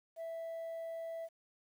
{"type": "tone", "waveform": "sine", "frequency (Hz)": 659.3, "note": "E5", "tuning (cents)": 0, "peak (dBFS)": -37, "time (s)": [0.16, 1.29], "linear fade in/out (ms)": 50, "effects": ["tanh soft clip ceiling -39 dBFS", "11-bit"]}